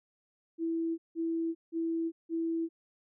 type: tone bursts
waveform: sine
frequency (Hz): 329.6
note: E4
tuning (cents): 0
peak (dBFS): -29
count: 4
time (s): 0.58-2.69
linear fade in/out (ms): 50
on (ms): 400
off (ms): 170
effects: none